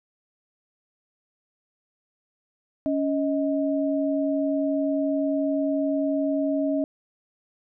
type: tone pair together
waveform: sine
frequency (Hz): 280 / 628.6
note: C#4 / D#5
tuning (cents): +18 / +18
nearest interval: octave + major second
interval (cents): 1400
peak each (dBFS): -23 / -26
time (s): 2.86-6.84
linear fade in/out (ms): 0
effects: none